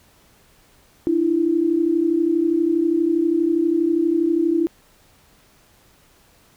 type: tone pair together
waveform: sine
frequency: 304 / 336.4 Hz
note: D#4 / E4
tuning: -40 / +35 cents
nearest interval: major second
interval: 175 cents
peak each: -21 / -17 dBFS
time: 1.07-4.67 s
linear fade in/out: 0 ms
effects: pink hiss -55 dBFS RMS until 6.56 s